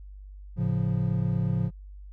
triangle chord, A augmented, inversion none, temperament equal, 110 / 138.59 / 174.61 Hz, A2 / C#3 / E#3, 0 / 0 / 0 cents, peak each -26 dBFS, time 0.56-1.71 s, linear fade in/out 50 ms, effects added 49 Hz sine -41 dBFS peak until 2.12 s

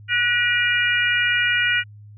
harmonic tone with a mistuned harmonic, 478.5 Hz, A#4, 45 cents sharp, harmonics 3 / 4 / 5 / 6, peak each -21 / -22 / -23 / -24 dBFS, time 0.08-1.84 s, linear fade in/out 50 ms, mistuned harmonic 3, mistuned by +38 cents, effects added 104 Hz sine -40 dBFS peak until 2.17 s

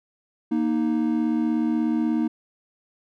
triangle tone pair together, 234.6 / 311.1 Hz, A#3 / D#4, +11 / 0 cents, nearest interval perfect fourth, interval 489 cents, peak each -21 dBFS, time 0.51-2.28 s, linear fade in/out 10 ms, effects none

